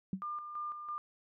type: tone with exponential decay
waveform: sine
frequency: 190 Hz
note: F#3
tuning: 46 cents sharp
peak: -29 dBFS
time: 0.13-0.24 s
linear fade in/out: 2 ms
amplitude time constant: 23 ms
type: tone with tremolo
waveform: sine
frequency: 1200 Hz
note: D6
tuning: 37 cents sharp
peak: -36 dBFS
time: 0.22-0.98 s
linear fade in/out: 0 ms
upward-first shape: square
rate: 3 Hz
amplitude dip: 50%
effects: none